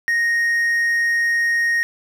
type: tone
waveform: triangle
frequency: 1864.7 Hz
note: A#6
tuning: in tune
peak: -14 dBFS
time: 0.08-1.83 s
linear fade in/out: 0 ms
effects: none